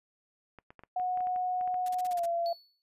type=clicks; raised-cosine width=0.5 ms; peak=-34 dBFS; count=12; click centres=0.587 / 0.705 / 0.793 / 0.836 / 0.998 / 1.174 / 1.206 / 1.271 / 1.361 / 1.611 / 1.676 / 1.743 s
type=tone with pitch glide; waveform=sine; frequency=731 to 682 Hz; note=F#5 to F5; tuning=-21 to -41 cents; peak=-28 dBFS; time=0.96-2.53 s; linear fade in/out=5 ms; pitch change=-120 cents; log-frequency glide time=2.08-2.23 s
type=noise bursts; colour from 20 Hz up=white; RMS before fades=-46 dBFS; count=7; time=1.86-2.257 s; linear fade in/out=2 ms; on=25 ms; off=37 ms
type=tone with exponential decay; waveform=triangle; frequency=4435 Hz; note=C#8; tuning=in tune; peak=-38 dBFS; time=2.46-2.82 s; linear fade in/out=0 ms; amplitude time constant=77 ms
effects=noise-tail reverb RT60 0.1 s tail -22 dB re dry + resampled to 32000 Hz